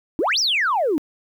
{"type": "exponential two-way sweep", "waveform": "sine", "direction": "up then down", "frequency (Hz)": [277.2, 6000, 277.2], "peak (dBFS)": -16, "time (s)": [0.19, 0.98], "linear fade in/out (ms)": 0, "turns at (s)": 0.39, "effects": ["tanh soft clip ceiling -13 dBFS", "9-bit"]}